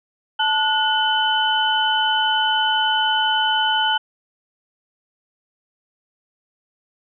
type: tone cluster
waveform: sine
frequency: 874 / 1462 / 3028 Hz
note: A5 / F#6 / F#7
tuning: -12 / -21 / +39 cents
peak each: -20 / -22 / -20 dBFS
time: 0.39-3.98 s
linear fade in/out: 10 ms
effects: none